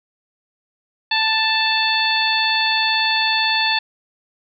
harmonic tone, 882 Hz, A5, 4 cents sharp, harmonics 1 / 2 / 3 / 4 / 5, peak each -22 / -22 / -22 / -22 / -22 dBFS, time 1.11-3.79 s, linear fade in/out 5 ms, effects none

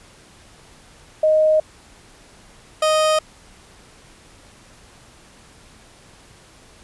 sine / 30% pulse tone pair in turn, 622.3 / 622.3 Hz, D#5 / D#5, 0 / 0 cents, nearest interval unison, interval 0 cents, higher neither, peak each -12 dBFS, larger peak neither, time 1.23-1.6 / 2.82-3.19 s, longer neither, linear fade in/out 5 ms, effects pink hiss -48 dBFS RMS until 6.83 s + resampled to 24000 Hz

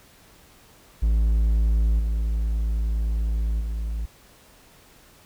triangle tone with level steps, 55 Hz, A1, in tune, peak -15 / -19 / -23 dBFS, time 1.02-4.06 s, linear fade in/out 10 ms, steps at 1.99 / 3.6 s, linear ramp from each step 10 ms, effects pink hiss -53 dBFS RMS until 5.25 s

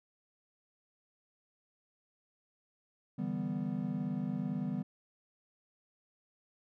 triangle chord, E minor seventh, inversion third, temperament equal, 146.83 / 164.81 / 196 / 246.9 Hz, D3 / E3 / G3 / B3, 0 / 0 / 0 / 0 cents, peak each -39 / -38 / -35 / -36 dBFS, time 3.18-4.83 s, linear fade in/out 10 ms, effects none

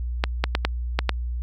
clicks, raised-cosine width 0.3 ms, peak -4 dBFS, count 6, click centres 0.239 / 0.44 / 0.551 / 0.65 / 0.99 / 1.093 s, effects added 60 Hz sine -25 dBFS peak until 1.42 s

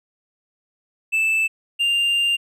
triangle tone pair in turn, 2637 / 2794 Hz, E7 / F7, 0 / 0 cents, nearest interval minor second, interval 100 cents, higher second, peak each -15 dBFS, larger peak neither, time 1.12-1.48 / 1.79-2.37 s, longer second, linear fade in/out 20 ms, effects resampled to 32000 Hz

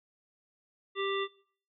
harmonic tone, 393 Hz, G4, 4 cents sharp, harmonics 1 / 3 / 5 / 7 / 9, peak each -32 / -36 / -39 / -41 / -39 dBFS, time 0.95-1.28 s, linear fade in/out 50 ms, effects noise-tail reverb RT60 0.5 s tail -19 dB re dry

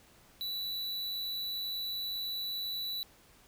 square tone, 3951 Hz, B7, in tune, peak -35 dBFS, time 0.41-3.03 s, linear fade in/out 0 ms, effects pink hiss -61 dBFS RMS until 3.47 s

